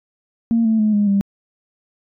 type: tone with pitch steps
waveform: sine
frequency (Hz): 230 / 221.8 / 213.9 / 206.2 / 198.84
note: A#3 / A3 / A3 / G#3 / G3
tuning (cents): -23 / +14 / -49 / -12 / +25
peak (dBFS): -12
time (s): 0.51-1.21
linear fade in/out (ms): 0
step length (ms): 140
effects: tanh soft clip ceiling -8 dBFS